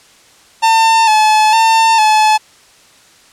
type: tone with vibrato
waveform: 45% pulse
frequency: 880 Hz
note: A5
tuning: in tune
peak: -7 dBFS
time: 0.62-2.38 s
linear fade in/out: 20 ms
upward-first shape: square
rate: 1.1 Hz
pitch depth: 38 cents each way
effects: white hiss -45 dBFS RMS until 3.32 s + low-pass 8000 Hz 12 dB/octave